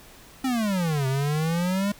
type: exponential two-way sweep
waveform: square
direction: down then up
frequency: 269.4 to 130.81 to 206.4 Hz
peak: -23 dBFS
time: 0.44-1.92 s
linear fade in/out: 5 ms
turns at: 1.07 s
effects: pink hiss -49 dBFS RMS until 1.99 s